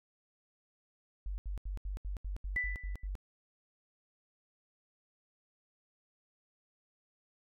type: tone bursts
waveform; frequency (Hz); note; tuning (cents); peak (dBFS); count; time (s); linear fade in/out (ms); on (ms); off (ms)
sine; 48.14; G1; -31; -35; 10; 1.26-3.153; 0; 120; 77
type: tone with exponential decay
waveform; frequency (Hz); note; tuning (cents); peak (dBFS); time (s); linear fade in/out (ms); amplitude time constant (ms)
sine; 1986; B6; +9; -28; 2.56-3.07; 5; 110
effects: none